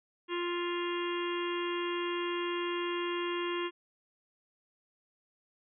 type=harmonic tone with a mistuned harmonic; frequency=349.2 Hz; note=F4; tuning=in tune; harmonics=1 / 3 / 4 / 5 / 6 / 7 / 8 / 9; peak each=-33 / -38 / -47 / -44 / -45 / -49 / -42 / -45 dBFS; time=0.28-3.71 s; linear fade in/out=50 ms; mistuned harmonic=9; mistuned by=+70 cents; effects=none